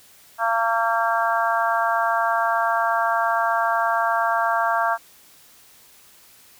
harmonic tone, 228.4 Hz, A#3, 35 cents flat, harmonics 3 / 4 / 5 / 6 / 7, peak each -23 / -24 / -25 / -26 / -26 dBFS, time 0.38-4.98 s, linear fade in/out 50 ms, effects white hiss -51 dBFS RMS until 6.59 s

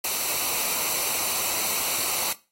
white noise with comb filter, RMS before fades -26 dBFS, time 0.04-2.33 s, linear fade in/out 5 ms, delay 0.59 ms, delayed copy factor -0.6, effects noise-tail reverb RT60 0.3 s tail -18 dB re dry + AAC 48 kbps

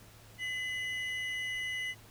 triangle tone pair together, 2020 / 2928 Hz, B6 / F#7, +39 / -19 cents, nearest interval tritone, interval 642 cents, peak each -33 / -39 dBFS, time 0.38-1.95 s, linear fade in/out 50 ms, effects added 108 Hz sine -57 dBFS peak until 2.1 s + pink hiss -57 dBFS RMS until 2.1 s

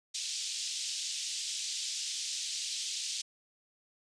white band-pass noise, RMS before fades -37 dBFS, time 0.14-3.22 s, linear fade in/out 10 ms, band 3100 to 7100 Hz, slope 24 dB/octave, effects resampled to 22050 Hz

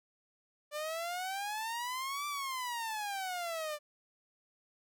sawtooth exponential two-way sweep, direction up then down, 587.3 to 1179 to 587.3 Hz, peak -32 dBFS, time 0.71-3.79 s, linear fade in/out 50 ms, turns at 2.27 s, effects none

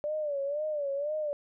sine tone with vibrato, 584 Hz, D5, 10 cents flat, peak -29 dBFS, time 0.04-1.33 s, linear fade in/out 0 ms, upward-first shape sine, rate 2 Hz, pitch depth 100 cents each way, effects none

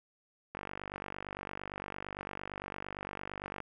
click train, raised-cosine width 0.5 ms, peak -24 dBFS, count 150, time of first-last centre 0.55-3.603 s, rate 48.8 Hz, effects none

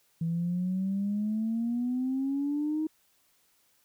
sine exponential sweep, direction up, 163.4 to 315.7 Hz, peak -26 dBFS, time 0.21-2.87 s, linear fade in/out 5 ms, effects tanh soft clip ceiling -22 dBFS + white hiss -68 dBFS RMS until 3.84 s

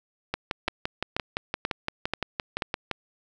two click trains, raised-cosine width 0.3 ms, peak -10 / -11 dBFS, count 5 / 16, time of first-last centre 0.68-2.622 / 0.34-2.913 s, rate 2.06 / 5.83 Hz, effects none

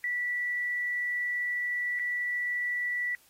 sine tone with dropouts, 1957 Hz, B6, 16 cents flat, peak -28 dBFS, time 0.04-3.15 s, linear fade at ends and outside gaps 1 ms, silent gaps 1.99-1.995 s, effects white hiss -62 dBFS RMS until 3.29 s + AAC 48 kbps

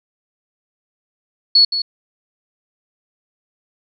sine tone with echo, 4389 Hz, C#8, 18 cents flat, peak -7 dBFS, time 1.55-1.65 s, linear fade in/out 5 ms, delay 170 ms, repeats 1, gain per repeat -10 dB, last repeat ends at 1.82 s, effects none

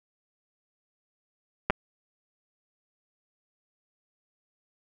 clicks, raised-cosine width 0.5 ms, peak -7 / -11 dBFS, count 2, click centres 1.7 / 1.705 s, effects none

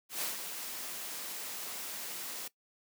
white noise with ADSR envelope, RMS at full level -34 dBFS, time 0.09-2.48 s, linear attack 130 ms, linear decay 140 ms, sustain -7 dB, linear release 6 ms, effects noise-tail reverb RT60 0.1 s tail -19 dB re dry + high-pass 200 Hz 12 dB/octave

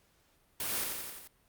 white noise with echo, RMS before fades -35 dBFS, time 0.6-0.84 s, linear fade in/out 2 ms, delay 87 ms, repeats 5, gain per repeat -3 dB, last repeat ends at 1.275 s, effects pink hiss -69 dBFS RMS until 1.48 s + Opus 48 kbps

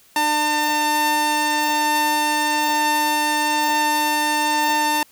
sawtooth tone pair together, 300.7 / 901 Hz, D4 / A5, +41 / +41 cents, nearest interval octave + perfect fifth, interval 1900 cents, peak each -22 / -14 dBFS, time 0.16-5.03 s, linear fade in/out 2 ms, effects white hiss -53 dBFS RMS until 5.11 s

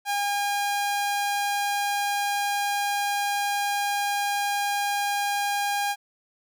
sawtooth tone, 811 Hz, G#5, 41 cents flat, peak -20 dBFS, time 0.05-5.96 s, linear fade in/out 50 ms, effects none

